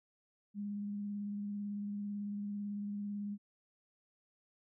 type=tone with vibrato; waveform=sine; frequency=204.3 Hz; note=G#3; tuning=28 cents flat; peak=-37 dBFS; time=0.54-3.38 s; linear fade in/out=50 ms; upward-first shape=square; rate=18 Hz; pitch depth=13 cents each way; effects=none